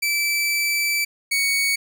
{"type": "tone pair in turn", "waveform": "sawtooth", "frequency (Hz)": [2320, 2232], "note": ["D7", "C#7"], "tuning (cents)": [-22, 11], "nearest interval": "minor second", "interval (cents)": 67, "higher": "first", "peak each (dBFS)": [-16, -15], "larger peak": "second", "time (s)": [[0.02, 1.05], [1.31, 1.76]], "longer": "first", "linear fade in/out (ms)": 10, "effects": []}